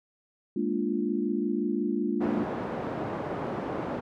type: chord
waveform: sine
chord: Bb dominant seventh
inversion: third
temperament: equal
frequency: 207.7 / 233.1 / 293.7 / 349.2 Hz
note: Ab3 / Bb3 / D4 / F4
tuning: 0 / 0 / 0 / 0 cents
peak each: -31 dBFS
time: 0.56-2.44 s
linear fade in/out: 5 ms
type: band-pass noise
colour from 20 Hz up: pink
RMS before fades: -33 dBFS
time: 2.2-4.01 s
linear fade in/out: 20 ms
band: 180 to 950 Hz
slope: 12 dB/octave
effects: none